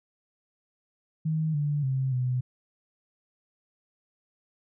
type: tone with pitch steps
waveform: sine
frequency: 157.6 / 146.6 / 132.6 / 126.3 Hz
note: D#3 / D3 / C3 / B2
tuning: +23 / -3 / +23 / +39 cents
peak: -24 dBFS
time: 1.25-2.41 s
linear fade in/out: 10 ms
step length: 290 ms
effects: none